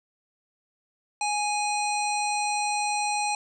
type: harmonic tone with a mistuned harmonic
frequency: 830.6 Hz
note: G#5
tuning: in tune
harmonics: 1 / 3 / 5 / 7 / 9 / 10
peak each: -26 / -31 / -35 / -38 / -38 / -37 dBFS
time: 1.21-3.35 s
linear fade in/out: 2 ms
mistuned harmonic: 10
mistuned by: +17 cents
effects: none